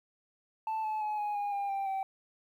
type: tone with pitch steps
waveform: sine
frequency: 880 / 863.9 / 848.1 / 832.5 / 817.3 / 802.3 / 787.6 / 773.2 Hz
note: A5 / A5 / G#5 / G#5 / G#5 / G5 / G5 / G5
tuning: 0 / -32 / +36 / +4 / -28 / +40 / +8 / -24 cents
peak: -28 dBFS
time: 0.67-2.03 s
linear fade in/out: 2 ms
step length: 170 ms
effects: tanh soft clip ceiling -30 dBFS + 11-bit